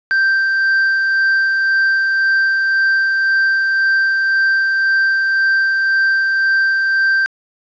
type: tone with tremolo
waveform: triangle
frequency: 1568 Hz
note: G6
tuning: in tune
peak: -9 dBFS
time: 0.11-7.26 s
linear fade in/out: 0 ms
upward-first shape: sine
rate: 1.9 Hz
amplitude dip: 25%
effects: resampled to 16000 Hz + 8-bit